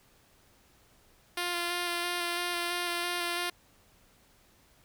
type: tone with vibrato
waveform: 5% pulse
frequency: 349.2 Hz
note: F4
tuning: in tune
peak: -19 dBFS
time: 1.37-3.5 s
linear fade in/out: 5 ms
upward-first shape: square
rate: 3 Hz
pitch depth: 13 cents each way
effects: pink hiss -63 dBFS RMS until 4.84 s